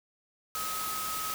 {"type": "tone in noise", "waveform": "sine", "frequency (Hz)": 1272, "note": "D#6", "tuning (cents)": 38, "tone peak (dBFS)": -35, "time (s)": [0.55, 1.34], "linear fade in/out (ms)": 0, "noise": "white", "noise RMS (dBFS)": -36, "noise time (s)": [0.55, 1.34], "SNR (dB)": -2, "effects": []}